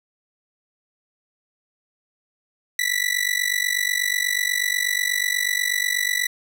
sawtooth tone with amplitude modulation, 1968 Hz, B6, 7 cents flat, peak -13 dBFS, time 2.79-6.27 s, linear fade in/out 2 ms, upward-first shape sine, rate 48.2 Hz, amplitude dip 90%, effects none

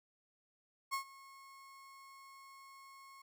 35% pulse tone with ADSR envelope, 1088 Hz, C#6, 33 cents flat, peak -32 dBFS, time 0.91-3.22 s, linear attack 27 ms, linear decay 100 ms, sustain -21 dB, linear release 5 ms, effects none

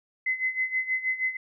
sine tone with tremolo, 2041 Hz, C7, 44 cents flat, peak -22 dBFS, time 0.26-1.37 s, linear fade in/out 5 ms, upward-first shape sine, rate 6.3 Hz, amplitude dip 80%, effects none

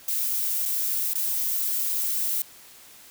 violet noise with dropouts, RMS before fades -26 dBFS, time 0.08-2.42 s, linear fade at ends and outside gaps 2 ms, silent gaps 0.655-0.658 / 1.135-1.154 s, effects white hiss -49 dBFS RMS until 3.1 s

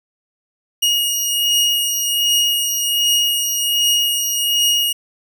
sawtooth beating tone pair, 2872 / 2873.3 Hz, F7 / F7, +48 / +49 cents, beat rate 1.3 Hz, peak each -18 / -13 dBFS, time 0.82-4.93 s, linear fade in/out 10 ms, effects none

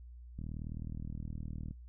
click train, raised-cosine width 5 ms, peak -30 dBFS, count 53, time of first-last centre 0.39-1.71 s, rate 39.4 Hz, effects noise-tail reverb RT60 0.2 s tail -22 dB re dry + added 60 Hz sine -48 dBFS peak until 1.88 s

